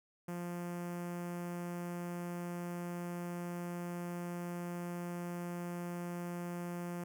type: tone with notch filter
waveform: sawtooth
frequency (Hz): 174.61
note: F3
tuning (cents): 0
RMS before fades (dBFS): -41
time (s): 0.28-7.04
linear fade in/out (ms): 5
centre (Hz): 3900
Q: 0.73
effects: none